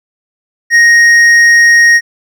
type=tone with hard clipping; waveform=sine; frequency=1870 Hz; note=A#6; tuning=5 cents sharp; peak=-4 dBFS; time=0.7-2.01 s; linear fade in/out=50 ms; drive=6 dB; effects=none